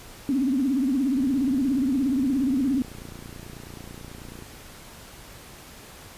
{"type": "tone with vibrato", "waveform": "sine", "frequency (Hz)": 266.3, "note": "C4", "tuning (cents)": 31, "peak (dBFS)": -20, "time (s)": [0.29, 2.82], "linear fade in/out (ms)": 0, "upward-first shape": "triangle", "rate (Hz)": 17, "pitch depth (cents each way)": 180}
{"type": "click train", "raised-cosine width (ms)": 3, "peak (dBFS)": -28, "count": 96, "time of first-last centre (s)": [1.17, 4.423], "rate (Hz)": 29.2}
{"effects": ["pink hiss -45 dBFS RMS until 6.17 s", "resampled to 32000 Hz"]}